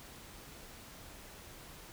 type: silence
effects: pink hiss -52 dBFS RMS until 1.92 s